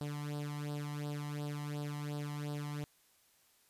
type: tone with flanger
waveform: sawtooth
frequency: 146.83 Hz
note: D3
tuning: in tune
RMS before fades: -40 dBFS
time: 0.01-2.84 s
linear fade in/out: 0 ms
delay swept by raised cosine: 0.22 to 1.01 ms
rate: 2.8 Hz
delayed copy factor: +0.75
effects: white hiss -69 dBFS RMS until 3.69 s + resampled to 32000 Hz